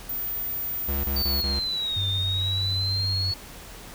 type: tone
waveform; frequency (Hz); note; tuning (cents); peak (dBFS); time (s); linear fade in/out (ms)
sine; 14740; A#9; -21; -27; 0.09-1.42; 5
type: tone bursts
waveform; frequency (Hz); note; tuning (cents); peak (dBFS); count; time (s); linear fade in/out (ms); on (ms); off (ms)
square; 69.3; C#2; 0; -27; 4; 0.88-1.595; 5; 160; 25
type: linear two-way sweep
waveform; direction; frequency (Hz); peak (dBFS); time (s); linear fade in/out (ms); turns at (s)
sine; down then up; 4609 to 3600 to 4394; -25; 1.16-3.34; 5; 2.06
type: tone with vibrato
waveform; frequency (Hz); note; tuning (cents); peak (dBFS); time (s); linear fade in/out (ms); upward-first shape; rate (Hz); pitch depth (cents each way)
sine; 95.2; F#2; +50; -26; 1.96-3.32; 10; square; 2.1; 13
effects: added 40 Hz sine -50 dBFS peak until 3.94 s + pink hiss -43 dBFS RMS until 3.94 s